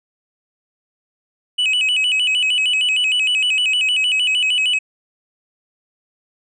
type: tone with vibrato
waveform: triangle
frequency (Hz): 2750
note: F7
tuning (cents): -27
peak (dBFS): -13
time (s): 1.58-4.79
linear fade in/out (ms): 10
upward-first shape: square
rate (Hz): 6.5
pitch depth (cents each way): 130
effects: resampled to 22050 Hz